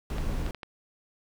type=noise; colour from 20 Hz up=brown; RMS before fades=-30 dBFS; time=0.1-0.51 s; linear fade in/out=2 ms
type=clicks; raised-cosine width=0.3 ms; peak=-22 dBFS; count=4; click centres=0.183 / 0.464 / 0.547 / 0.632 s
effects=none